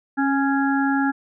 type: harmonic tone with a mistuned harmonic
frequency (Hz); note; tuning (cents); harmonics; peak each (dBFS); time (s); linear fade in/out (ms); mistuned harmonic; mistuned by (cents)
277.2; C#4; 0; 1 / 3 / 5 / 6; -19 / -25 / -28 / -27; 0.17-1.12; 20; 1; -22
effects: none